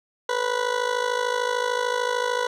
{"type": "tone with amplitude modulation", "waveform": "20% pulse", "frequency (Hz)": 492, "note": "B4", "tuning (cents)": -7, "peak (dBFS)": -14, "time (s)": [0.29, 2.47], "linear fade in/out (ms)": 5, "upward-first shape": "sine", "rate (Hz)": 53.4, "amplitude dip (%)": 75, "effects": ["low-pass 6000 Hz 12 dB/octave", "9-bit"]}